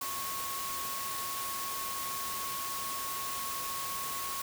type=tone in noise; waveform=sine; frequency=1099 Hz; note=C#6; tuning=15 cents flat; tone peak=-38 dBFS; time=0.01-4.42 s; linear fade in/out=5 ms; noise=white; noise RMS=-38 dBFS; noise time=0.01-4.42 s; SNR=-3 dB; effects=none